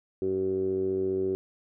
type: tone with low-pass filter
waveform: 10% pulse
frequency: 94.8 Hz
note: F#2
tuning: 43 cents sharp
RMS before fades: -28 dBFS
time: 0.22-1.35 s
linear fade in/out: 0 ms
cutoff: 380 Hz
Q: 8.1
effects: none